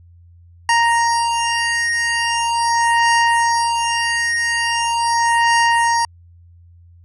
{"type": "beating tone pair", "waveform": "25% pulse", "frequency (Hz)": [932.3, 932.71], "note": ["A#5", "A#5"], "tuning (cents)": [0, 1], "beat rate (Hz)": 0.41, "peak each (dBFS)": -14, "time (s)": [0.69, 6.05], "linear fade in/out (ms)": 2, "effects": ["added 86 Hz sine -43 dBFS peak until 7.04 s", "resampled to 24000 Hz"]}